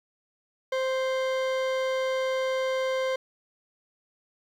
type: tone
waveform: 40% pulse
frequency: 523 Hz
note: C5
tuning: 1 cent flat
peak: -24 dBFS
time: 0.72-3.16 s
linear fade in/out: 5 ms
effects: low-pass 4000 Hz 12 dB/octave + 9-bit